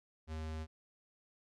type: tone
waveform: square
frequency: 78.9 Hz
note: D#2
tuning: 25 cents sharp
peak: -40 dBFS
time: 0.27-0.67 s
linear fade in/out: 50 ms
effects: low-pass 7000 Hz 12 dB/octave